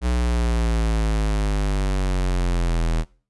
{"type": "linear sweep", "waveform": "square", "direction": "down", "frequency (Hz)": [61.4, 40], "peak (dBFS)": -19, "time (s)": [0.01, 3.05], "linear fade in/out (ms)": 50, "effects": ["noise-tail reverb RT60 0.4 s tail -22 dB re dry", "resampled to 24000 Hz"]}